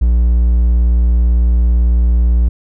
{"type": "tone", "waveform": "triangle", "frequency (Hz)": 59, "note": "A#1", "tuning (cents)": 22, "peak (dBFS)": -6, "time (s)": [0.01, 2.49], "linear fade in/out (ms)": 10, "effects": []}